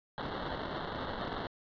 violet noise with sample-and-hold, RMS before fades -38 dBFS, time 0.18-1.47 s, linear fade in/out 0 ms, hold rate 2450 Hz, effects resampled to 11025 Hz

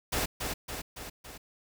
pink noise with echo, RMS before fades -30 dBFS, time 0.12-0.26 s, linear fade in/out 10 ms, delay 280 ms, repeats 4, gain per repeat -4 dB, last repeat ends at 1.38 s, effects none

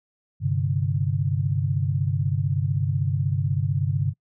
sine chord, G suspended fourth, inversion none, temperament equal, 98 / 130.81 / 146.83 Hz, G2 / C3 / D3, 0 / 0 / 0 cents, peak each -25 dBFS, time 0.4-4.14 s, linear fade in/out 50 ms, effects noise-tail reverb RT60 0.1 s tail -25 dB re dry

